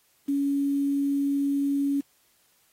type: tone with quantisation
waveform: sine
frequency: 280.6 Hz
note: C#4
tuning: 21 cents sharp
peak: -22 dBFS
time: 0.28-2.01 s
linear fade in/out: 10 ms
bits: 8
effects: white hiss -65 dBFS RMS until 2.72 s + AAC 48 kbps